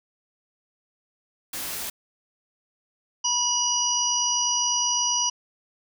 white noise, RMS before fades -32 dBFS, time 1.53-1.9 s, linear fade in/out 5 ms
harmonic tone, 971 Hz, B5, 30 cents flat, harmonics 1 / 3 / 5 / 6, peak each -29 / -29 / -30 / -23 dBFS, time 3.24-5.3 s, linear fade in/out 10 ms
effects none

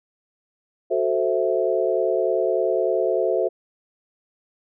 sine chord, F# half-diminished seventh, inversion none, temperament equal, 370 / 440 / 523.3 / 659.3 Hz, F#4 / A4 / C5 / E5, 0 / 0 / 0 / 0 cents, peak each -24 dBFS, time 0.9-3.49 s, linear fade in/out 20 ms, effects none

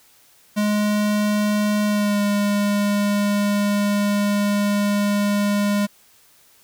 square tone with pitch glide, 208.8 to 204.3 Hz, G#3 to G#3, +10 to -28 cents, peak -18 dBFS, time 0.56-5.87 s, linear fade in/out 20 ms, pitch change -38 cents, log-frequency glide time 1.86-2.21 s, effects white hiss -54 dBFS RMS until 6.63 s

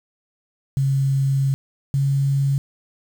sine tone pair in turn, 136.2 / 138.26 Hz, C#3 / C#3, -30 / -4 cents, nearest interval unison, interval 26 cents, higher second, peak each -16 dBFS, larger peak neither, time 0.77-1.54 / 1.94-2.58 s, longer first, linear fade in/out 0 ms, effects 7-bit

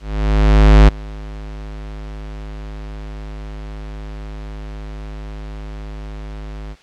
square tone with ADSR envelope, 51.91 Hz, G#1, in tune, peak -4 dBFS, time 0-6.76 s, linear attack 880 ms, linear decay 14 ms, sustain -24 dB, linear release 44 ms, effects white hiss -48 dBFS RMS until 6.82 s + low-pass 4000 Hz 12 dB/octave

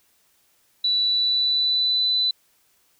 sine tone with pitch glide, 3951 to 3997 Hz, B7 to B7, 0 to +20 cents, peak -18 dBFS, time 0.84-2.31 s, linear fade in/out 5 ms, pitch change +20 cents, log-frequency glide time 1.01-2.07 s, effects white hiss -63 dBFS RMS until 2.99 s

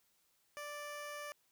15% pulse tone, 587.3 Hz, D5, in tune, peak -37 dBFS, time 0.57-1.32 s, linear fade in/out 0 ms, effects white hiss -75 dBFS RMS until 1.51 s

